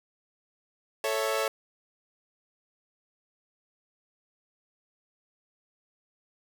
sawtooth chord, A major, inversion none, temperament equal, 440 / 554.4 / 659.3 Hz, A4 / C#5 / E5, 0 / 0 / 0 cents, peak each -27 / -26 / -29 dBFS, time 1.04-1.48 s, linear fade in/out 2 ms, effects none

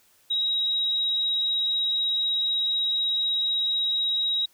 sine tone, 3821 Hz, A#7, 42 cents sharp, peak -22 dBFS, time 0.3-4.46 s, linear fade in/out 10 ms, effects white hiss -61 dBFS RMS until 4.53 s

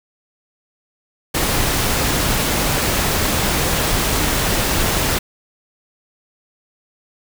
pink noise, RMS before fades -18 dBFS, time 1.34-5.19 s, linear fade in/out 10 ms, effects none

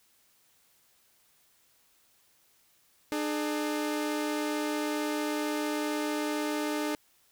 sawtooth tone pair together, 300 / 422.2 Hz, D4 / G#4, +37 / +29 cents, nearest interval tritone, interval 592 cents, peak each -26 / -32 dBFS, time 3.12-6.95 s, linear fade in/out 0 ms, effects white hiss -66 dBFS RMS until 7.31 s

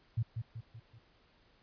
sine tone with echo, 113.9 Hz, A#2, 40 cents flat, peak -28 dBFS, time 0.17-0.23 s, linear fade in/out 10 ms, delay 190 ms, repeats 4, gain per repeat -6 dB, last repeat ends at 0.99 s, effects pink hiss -67 dBFS RMS until 1.62 s + resampled to 11025 Hz

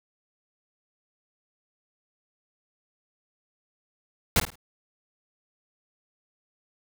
pink noise with echo, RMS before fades -20 dBFS, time 4.36-4.4 s, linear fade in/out 2 ms, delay 52 ms, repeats 3, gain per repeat -11 dB, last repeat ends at 4.556 s, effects none

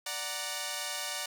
5% pulse chord, D augmented, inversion none, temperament equal, 587.3 / 740 / 932.3 Hz, D5 / F#5 / A#5, 0 / 0 / 0 cents, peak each -27 dBFS, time 0.06-1.26 s, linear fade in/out 5 ms, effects none

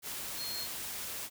sine tone in noise, 4248 Hz, C8, 25 cents sharp, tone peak -38 dBFS, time 0.36-0.68 s, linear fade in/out 50 ms, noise white, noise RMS -40 dBFS, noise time 0.02-1.3 s, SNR -1 dB, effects none

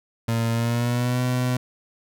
30% pulse tone with pitch glide, 115.1 to 125.52 Hz, A#2 to B2, -22 to +28 cents, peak -18 dBFS, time 0.28-1.57 s, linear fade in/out 5 ms, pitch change +150 cents, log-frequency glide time 0.51-1.21 s, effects none

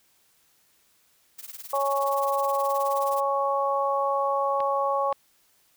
blue noise with tremolo, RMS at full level -37 dBFS, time 1.38-3.21 s, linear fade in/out 10 ms, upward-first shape triangle, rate 19 Hz, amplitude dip 95%
harmonic tone, 277.2 Hz, C#4, in tune, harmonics 2 / 3 / 4, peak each -26 / -28 / -26 dBFS, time 1.73-5.13 s, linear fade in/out 5 ms
clicks, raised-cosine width 0.3 ms, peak -23 dBFS, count 2, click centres 4.604 / 5.126 s
effects white hiss -64 dBFS RMS until 5.76 s

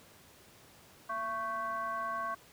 sine tone with frequency modulation, 1108.7 Hz, C#6, in tune, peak -33 dBFS, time 1.09-2.35 s, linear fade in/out 10 ms, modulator 436 Hz, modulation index 0.83, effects pink hiss -58 dBFS RMS until 2.52 s + high-pass 80 Hz 12 dB/octave

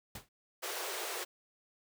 pink noise with exponential decay, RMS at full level -40 dBFS, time 0.15-0.29 s, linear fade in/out 5 ms, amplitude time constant 30 ms
pink high-pass noise, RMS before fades -39 dBFS, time 0.62-1.25 s, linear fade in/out 20 ms, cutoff 350 Hz, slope 96 dB/octave
effects none

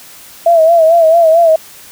sine tone with vibrato, 659.3 Hz, E5, in tune, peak -4 dBFS, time 0.46-1.56 s, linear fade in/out 5 ms, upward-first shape sine, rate 4.5 Hz, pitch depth 70 cents each way, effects white hiss -36 dBFS RMS until 1.91 s

